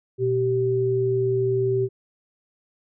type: tone pair together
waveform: sine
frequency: 121.8 / 386.7 Hz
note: B2 / G4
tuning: -24 / -24 cents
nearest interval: octave + minor sixth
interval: 2000 cents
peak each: -25 / -20 dBFS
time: 0.18-1.89 s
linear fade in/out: 50 ms
effects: none